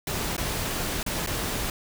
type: noise with dropouts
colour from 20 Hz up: pink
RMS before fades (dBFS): -29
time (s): 0.07-1.7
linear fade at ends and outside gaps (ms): 2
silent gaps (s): 0.366-0.379 / 1.03-1.063 / 1.263-1.272
effects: none